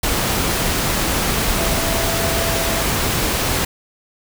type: tone in noise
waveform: sine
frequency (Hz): 666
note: E5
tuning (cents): +18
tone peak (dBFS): -25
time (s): 1.58-2.83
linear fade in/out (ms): 5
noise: pink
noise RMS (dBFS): -19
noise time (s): 0.03-3.65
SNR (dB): -9
effects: none